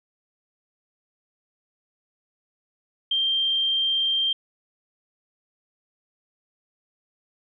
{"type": "tone", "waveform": "sine", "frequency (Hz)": 3169, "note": "G7", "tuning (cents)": 18, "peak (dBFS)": -20, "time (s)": [3.11, 4.33], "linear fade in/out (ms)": 5, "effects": []}